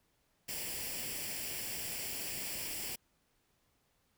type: noise with comb filter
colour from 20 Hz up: white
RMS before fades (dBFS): -40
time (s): 0.48-2.96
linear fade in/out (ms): 10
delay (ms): 0.39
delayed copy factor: +0.65
effects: pink hiss -75 dBFS RMS until 4.17 s